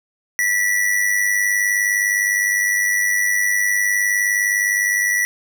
square tone with amplitude modulation, 1952 Hz, B6, 21 cents flat, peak -14 dBFS, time 0.39-5.25 s, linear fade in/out 0 ms, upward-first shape sine, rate 99.6 Hz, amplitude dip 55%, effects none

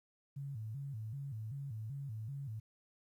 sine tone with vibrato, 123.6 Hz, B2, 2 cents sharp, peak -40 dBFS, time 0.36-2.6 s, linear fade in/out 10 ms, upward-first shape square, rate 2.6 Hz, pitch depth 210 cents each way, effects 12-bit

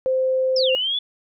sine tone, 520 Hz, C5, 11 cents flat, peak -17 dBFS, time 0.06-0.75 s, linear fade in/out 0 ms
sine exponential two-way sweep, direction down then up, 5500 to 2750 to 3490 Hz, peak -20 dBFS, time 0.56-0.99 s, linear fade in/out 5 ms, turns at 0.71 s
effects none

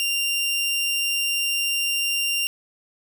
sawtooth tone, 2783 Hz, F7, 7 cents flat, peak -18 dBFS, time 0-2.47 s, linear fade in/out 0 ms, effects none

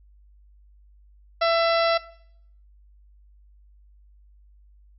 harmonic tone, 668 Hz, E5, 23 cents sharp, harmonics 1 / 2 / 3 / 4 / 5 / 6 / 7 / 8, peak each -20 / -24 / -30 / -34 / -36 / -33 / -36 / -35 dBFS, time 1.41-1.98 s, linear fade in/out 10 ms, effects noise-tail reverb RT60 0.7 s tail -20 dB re dry + added 50 Hz sine -51 dBFS peak until 4.98 s

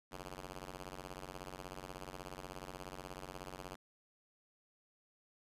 5% pulse ring-modulated tone, 92.5 Hz, F#2, in tune, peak -32 dBFS, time 0.11-3.76 s, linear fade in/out 5 ms, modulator 223 Hz, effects resampled to 32000 Hz

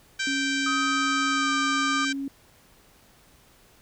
harmonic tone, 781 Hz, G5, 7 cents flat, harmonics 2 / 3 / 4 / 5 / 6 / 7 / 8 / 9 / 10, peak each -28 / -32 / -34 / -36 / -38 / -39 / -40 / -41 / -42 dBFS, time 0.19-2.13 s, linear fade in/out 10 ms
sine tone, 275.4 Hz, C#4, 11 cents flat, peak -28 dBFS, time 0.27-2.28 s, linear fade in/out 2 ms
sine tone with pitch glide, 1262 to 1209.2 Hz, D#6 to D#6, +24 to -50 cents, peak -26 dBFS, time 0.66-2.05 s, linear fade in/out 5 ms, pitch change -74 cents, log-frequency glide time 1.31-1.52 s
effects pink hiss -57 dBFS RMS until 3.81 s

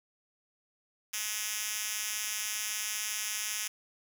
5% pulse tone with high-pass filter, 212.6 Hz, G#3, 41 cents sharp, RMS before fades -35 dBFS, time 1.13-3.68 s, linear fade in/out 10 ms, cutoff 4100 Hz, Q 0.73, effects none

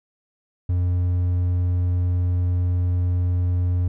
triangle tone, 89.1 Hz, F2, 35 cents sharp, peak -16 dBFS, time 0.69-3.88 s, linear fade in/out 5 ms, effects none

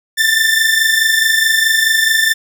sawtooth tone pair together, 1768.3 / 1793 Hz, A6 / A6, +8 / +32 cents, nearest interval unison, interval 24 cents, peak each -10 dBFS, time 0.17-2.34 s, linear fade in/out 20 ms, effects none

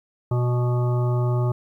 harmonic tone, 122.7 Hz, B2, 11 cents flat, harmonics 1 / 3 / 5 / 7 / 9 / 10, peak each -19 / -29 / -33 / -36 / -38 / -39 dBFS, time 0.31-1.52 s, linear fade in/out 5 ms, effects 10-bit

